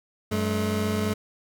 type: tone pair together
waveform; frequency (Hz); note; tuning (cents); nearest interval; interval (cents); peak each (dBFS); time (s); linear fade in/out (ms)
25% pulse; 95.36 / 214.2; G2 / A3; -47 / -46; octave + major second; 1401; -24 / -22; 0.31-1.14; 10
effects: none